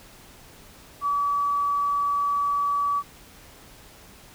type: tone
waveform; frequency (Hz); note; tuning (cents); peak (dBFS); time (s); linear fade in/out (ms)
sine; 1145; D6; -44; -21; 1.01-3.03; 50
effects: pink hiss -49 dBFS RMS until 4.34 s

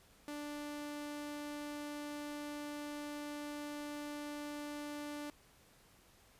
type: tone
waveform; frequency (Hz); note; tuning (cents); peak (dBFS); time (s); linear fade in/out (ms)
sawtooth; 293.9; D4; +1; -38; 0.28-5.3; 0
effects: pink hiss -65 dBFS RMS until 6.39 s + resampled to 32000 Hz

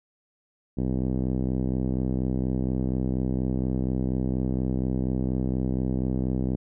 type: tone with low-pass filter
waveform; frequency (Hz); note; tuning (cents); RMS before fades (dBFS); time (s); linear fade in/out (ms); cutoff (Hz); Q
5% pulse; 64.2; C2; -32; -26; 0.77-6.56; 10; 240; 1.1
effects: none

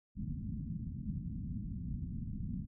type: low-pass noise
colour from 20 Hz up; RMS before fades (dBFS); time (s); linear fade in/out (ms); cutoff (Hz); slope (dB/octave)
white; -40; 0.15-2.67; 50; 230; 48
effects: none

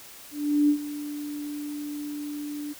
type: tone with ADSR envelope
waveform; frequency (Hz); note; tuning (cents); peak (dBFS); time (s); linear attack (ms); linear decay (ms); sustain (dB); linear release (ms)
sine; 293.7; D4; 0; -16; 0.31-2.74; 380; 85; -15; 23
effects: white hiss -46 dBFS RMS until 2.79 s

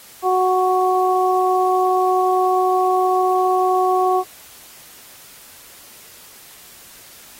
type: harmonic tone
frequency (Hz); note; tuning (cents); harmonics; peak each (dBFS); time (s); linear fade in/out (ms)
370; F#4; 0; 1 / 2 / 3; -18 / -17 / -21; 0.22-4.24; 50
effects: white hiss -43 dBFS RMS until 7.39 s + AAC 48 kbps

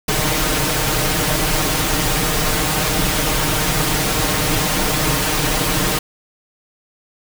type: noise with comb filter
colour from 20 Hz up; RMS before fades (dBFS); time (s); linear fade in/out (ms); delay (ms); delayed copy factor
pink; -18; 0.08-5.99; 5; 6.5; +0.75
effects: none

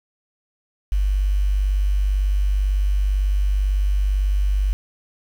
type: tone with quantisation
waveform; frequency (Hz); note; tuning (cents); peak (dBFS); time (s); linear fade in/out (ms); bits
sine; 49; G1; 0; -16; 0.92-4.73; 0; 7
effects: none

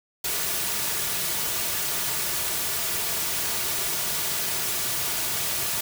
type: noise with comb filter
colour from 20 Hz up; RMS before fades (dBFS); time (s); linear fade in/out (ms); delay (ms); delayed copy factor
white; -27; 0.24-5.81; 5; 3.8; -0.5
effects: none

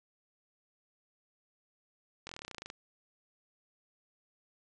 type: slowing click train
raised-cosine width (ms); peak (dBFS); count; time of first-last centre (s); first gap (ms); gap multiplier
0.2; -25; 15; 2.27-2.701; 22; 1.05
effects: resampled to 22050 Hz

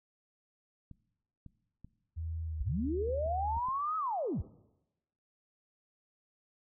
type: clicks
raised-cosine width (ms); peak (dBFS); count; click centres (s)
5; -37; 8; 0.913 / 1.463 / 1.846 / 2.855 / 3.087 / 3.262 / 3.568 / 3.686
type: tone with pitch glide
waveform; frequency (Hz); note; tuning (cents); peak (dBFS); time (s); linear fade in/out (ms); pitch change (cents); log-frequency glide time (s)
sine; 81.5 to 76.04; E2 to D#2; -19 to -39; -35; 2.16-3.6; 20; -120; 2.44-2.67
type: linear two-way sweep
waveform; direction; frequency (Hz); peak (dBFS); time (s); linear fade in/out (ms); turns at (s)
sine; up then down; 34.65 to 1297 to 34.65; -31; 2.6-4.42; 10; 3.97
effects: noise-tail reverb RT60 0.9 s tail -18 dB re dry

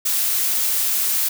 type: noise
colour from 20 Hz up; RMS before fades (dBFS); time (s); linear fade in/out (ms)
blue; -20; 0.05-1.29; 10
effects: none

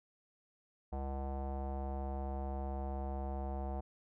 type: tone with low-pass filter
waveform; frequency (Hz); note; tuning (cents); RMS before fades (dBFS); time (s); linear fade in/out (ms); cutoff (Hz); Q
square; 67.8; C#2; -38; -39; 0.92-3.81; 10; 760; 4.2
effects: none

